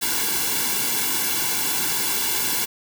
white noise with comb filter, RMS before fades -23 dBFS, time 0.01-2.66 s, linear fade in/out 20 ms, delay 1.6 ms, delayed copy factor -0.85, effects none

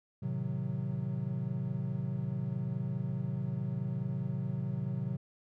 triangle chord, A diminished seventh, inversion none, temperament equal, 110 / 130.81 / 155.56 / 185 Hz, A2 / C3 / Eb3 / Gb3, 0 / 0 / 0 / 0 cents, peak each -39 / -33 / -38 / -36 dBFS, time 0.22-5.17 s, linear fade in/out 10 ms, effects none

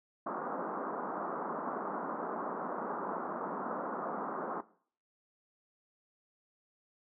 white band-pass noise, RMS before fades -38 dBFS, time 0.26-4.61 s, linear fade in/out 5 ms, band 180 to 1300 Hz, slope 48 dB/octave, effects noise-tail reverb RT60 0.5 s tail -18 dB re dry

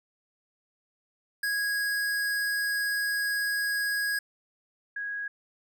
square / sine tone pair in turn, 1653 / 1653 Hz, G#6 / G#6, -9 / -9 cents, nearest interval unison, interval 0 cents, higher neither, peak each -27 / -31 dBFS, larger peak first, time 1.43-4.19 / 4.96-5.28 s, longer first, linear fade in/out 5 ms, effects none

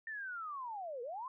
sine linear two-way sweep, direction down then up, 1818 to 456.1 to 1074 Hz, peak -40 dBFS, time 0.07-1.28 s, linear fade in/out 2 ms, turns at 1.02 s, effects none

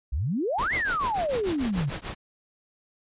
sine exponential two-way sweep, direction up then down, 57 to 2200 to 131.1 Hz, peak -24 dBFS, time 0.12-1.9 s, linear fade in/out 10 ms, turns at 0.74 s
pink noise with tremolo, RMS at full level -31 dBFS, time 0.58-2.15 s, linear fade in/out 10 ms, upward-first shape triangle, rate 6.8 Hz, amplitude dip 100%
effects resampled to 8000 Hz

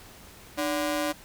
sawtooth ring-modulated tone, 440 Hz, A4, in tune, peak -19 dBFS, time 0.57-1.13 s, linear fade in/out 20 ms, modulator 137 Hz, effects pink hiss -49 dBFS RMS until 1.24 s

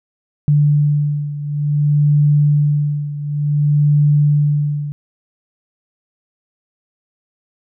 sine beating tone pair, 146.83 / 147.39 Hz, D3 / D3, 0 / +7 cents, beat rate 0.56 Hz, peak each -13 / -17 dBFS, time 0.48-4.92 s, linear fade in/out 0 ms, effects none

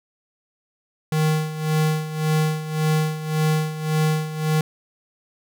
square tone with tremolo, 155.56 Hz, D#3, in tune, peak -17 dBFS, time 1.12-4.61 s, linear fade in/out 2 ms, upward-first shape sine, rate 1.8 Hz, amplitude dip 75%, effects none

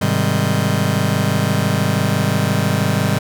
sawtooth chord, Ab major seventh, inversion none, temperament just, 103.83 / 129.78 / 155.74 / 194.67 Hz, Ab2 / C3 / Eb3 / G3, 0 / -14 / +2 / -12 cents, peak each -16 dBFS, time 0.01-3.19 s, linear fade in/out 10 ms, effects none

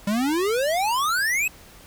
square exponential sweep, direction up, 196 to 2637 Hz, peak -21 dBFS, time 0.07-1.48 s, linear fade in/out 5 ms, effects added 50 Hz sine -54 dBFS peak until 1.86 s + pink hiss -48 dBFS RMS until 1.86 s

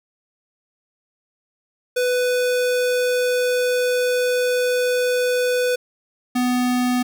square tone pair in turn, 497.1 / 248.6 Hz, B4 / B3, +11 / +12 cents, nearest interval octave, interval 1199 cents, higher first, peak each -18 dBFS, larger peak neither, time 1.96-5.76 / 6.35-7.03 s, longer first, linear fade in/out 10 ms, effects none

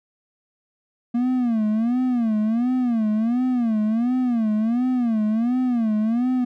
triangle tone with vibrato, 233.1 Hz, A#3, in tune, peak -16 dBFS, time 1.14-6.45 s, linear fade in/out 10 ms, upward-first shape sine, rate 1.4 Hz, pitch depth 160 cents each way, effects none

